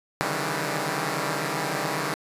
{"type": "tone cluster", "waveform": "5% pulse", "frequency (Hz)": [137.6, 148, 157.1, 164.4, 196.7], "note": ["C#3", "D3", "D#3", "E3", "G3"], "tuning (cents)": [-12, 14, 17, -4, 6], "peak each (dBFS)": -21, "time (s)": [0.21, 2.14], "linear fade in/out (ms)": 0, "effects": ["resampled to 32000 Hz"]}